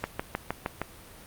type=click train; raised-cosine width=0.5 ms; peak=-13 dBFS; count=6; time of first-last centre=0.04-0.816 s; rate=6.44 Hz; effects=pink hiss -49 dBFS RMS until 1.26 s + Opus 48 kbps